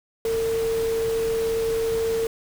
sine tone in noise, 453 Hz, A#4, 50 cents flat, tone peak -21 dBFS, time 0.25-2.27 s, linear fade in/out 2 ms, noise pink, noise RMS -35 dBFS, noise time 0.25-2.27 s, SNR +11 dB, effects none

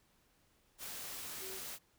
sine tone in noise, 381.3 Hz, G4, 48 cents flat, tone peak -48 dBFS, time 1.39-1.61 s, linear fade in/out 50 ms, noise white, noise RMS -45 dBFS, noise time 0.78-1.79 s, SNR -6 dB, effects pink hiss -72 dBFS RMS until 1.98 s

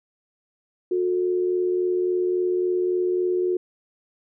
sine tone pair together, 362 / 445.6 Hz, F#4 / A4, -38 / +22 cents, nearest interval major third, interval 360 cents, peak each -20 / -30 dBFS, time 0.91-3.57 s, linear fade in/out 5 ms, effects none

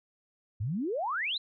sine exponential sweep, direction up, 92.5 to 4186 Hz, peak -29 dBFS, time 0.6-1.38 s, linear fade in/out 10 ms, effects none

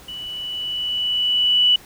sine tone with level ramp, 2960 Hz, F#7, in tune, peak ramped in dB -30 to -11 dBFS, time 0.08-1.76 s, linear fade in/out 5 ms, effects pink hiss -45 dBFS RMS until 1.85 s

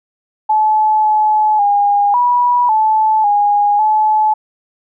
sine tone with pitch steps, 861 / 856 / 814 / 974 / 869 / 822 / 860 Hz, A5 / A5 / G#5 / B5 / A5 / G#5 / A5, -38 / -48 / -35 / -24 / -22 / -18 / -40 cents, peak -9 dBFS, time 0.49-4.34 s, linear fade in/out 10 ms, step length 550 ms, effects none

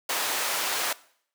pink high-pass noise, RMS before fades -28 dBFS, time 0.09-0.93 s, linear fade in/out 5 ms, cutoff 710 Hz, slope 12 dB/octave, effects noise-tail reverb RT60 0.6 s tail -20 dB re dry

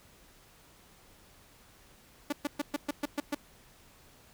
sawtooth tone bursts, 290.1 Hz, D4, 21 cents flat, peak -25 dBFS, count 8, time 2.3-3.348 s, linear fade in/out 5 ms, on 26 ms, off 120 ms, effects pink hiss -59 dBFS RMS until 4.33 s

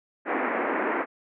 pink band-pass noise, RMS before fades -27 dBFS, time 0.25-1.06 s, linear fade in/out 50 ms, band 240 to 2200 Hz, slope 48 dB/octave, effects none

